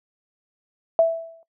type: tone with exponential decay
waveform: sine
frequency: 659.3 Hz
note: E5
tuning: in tune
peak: -10 dBFS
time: 0.99-1.43 s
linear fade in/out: 1 ms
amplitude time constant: 95 ms
effects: noise-tail reverb RT60 0.1 s tail -19 dB re dry